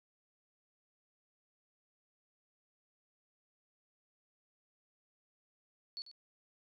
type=tone with echo; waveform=sine; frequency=4431 Hz; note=C#8; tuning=2 cents flat; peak=-40 dBFS; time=5.97-6.02 s; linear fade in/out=0 ms; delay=94 ms; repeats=1; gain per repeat=-12 dB; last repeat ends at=6.114 s; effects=none